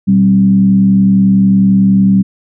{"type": "tone with frequency modulation", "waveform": "sine", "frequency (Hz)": 193.5, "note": "G3", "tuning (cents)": -22, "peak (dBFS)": -5, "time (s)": [0.07, 2.23], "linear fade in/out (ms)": 20, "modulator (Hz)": 71, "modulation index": 0.49, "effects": []}